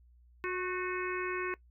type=harmonic tone with a mistuned harmonic; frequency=364.3 Hz; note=F#4; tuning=27 cents flat; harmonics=1 / 3 / 4 / 5 / 6 / 7; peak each=-35 / -40 / -41 / -42 / -43 / -43 dBFS; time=0.44-1.54 s; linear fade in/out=0 ms; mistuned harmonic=4; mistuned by=+48 cents; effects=noise-tail reverb RT60 0.1 s tail -20 dB re dry + added 60 Hz sine -58 dBFS peak until 1.7 s